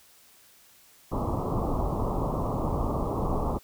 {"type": "low-pass noise", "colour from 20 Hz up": "pink", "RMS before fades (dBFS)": -28, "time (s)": [1.11, 3.59], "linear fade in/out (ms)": 20, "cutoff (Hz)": 1200, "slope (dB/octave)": 96, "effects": ["white hiss -57 dBFS RMS until 3.63 s"]}